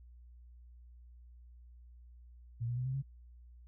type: tone with pitch steps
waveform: sine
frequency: 116.54 / 121.21 / 126.06 / 131.11 / 136.37 Hz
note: A#2 / B2 / B2 / C3 / C#3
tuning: 0 / -32 / +36 / +4 / -28 cents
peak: -33 dBFS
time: 2.6-3.025 s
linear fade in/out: 20 ms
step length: 85 ms
effects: added 60 Hz sine -53 dBFS peak until 3.67 s